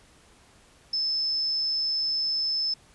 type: tone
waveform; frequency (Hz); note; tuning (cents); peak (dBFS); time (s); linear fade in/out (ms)
sine; 5250; E8; -8; -24; 0.93-2.74; 5
effects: pink hiss -57 dBFS RMS until 2.94 s + resampled to 24000 Hz